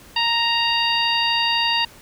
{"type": "harmonic tone", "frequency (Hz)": 932, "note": "A#5", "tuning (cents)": -1, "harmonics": [1, 2, 3, 4, 5], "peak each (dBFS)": [-23, -26, -21, -26, -25], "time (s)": [0.16, 1.85], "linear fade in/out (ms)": 5, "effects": ["pink hiss -46 dBFS RMS until 2.01 s"]}